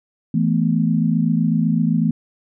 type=chord; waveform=sine; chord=E suspended fourth; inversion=none; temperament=equal with one note detuned; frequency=164.81 / 219 / 246.9 Hz; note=E3 / A3 / B3; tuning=0 / -8 / 0 cents; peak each=-18 / -19 / -21 dBFS; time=0.34-2.11 s; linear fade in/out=5 ms; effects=none